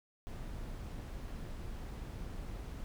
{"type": "noise", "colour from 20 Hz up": "brown", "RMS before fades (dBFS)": -43, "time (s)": [0.27, 2.84], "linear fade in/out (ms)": 0, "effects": []}